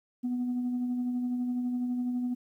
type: tone with tremolo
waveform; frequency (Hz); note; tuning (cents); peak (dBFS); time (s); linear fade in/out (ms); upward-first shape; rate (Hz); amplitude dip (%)
sine; 246.9; B3; 0; -25; 0.23-2.35; 20; sine; 12; 35
effects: tanh soft clip ceiling -25 dBFS + 11-bit